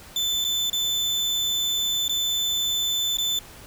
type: tone with dropouts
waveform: 35% pulse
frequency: 3520 Hz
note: A7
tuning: in tune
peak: -20 dBFS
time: 0.16-3.39 s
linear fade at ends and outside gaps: 2 ms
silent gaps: 0.443-0.448 / 0.699-0.73 / 2.081-2.094 / 3.171-3.184 s
effects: pink hiss -45 dBFS RMS until 3.66 s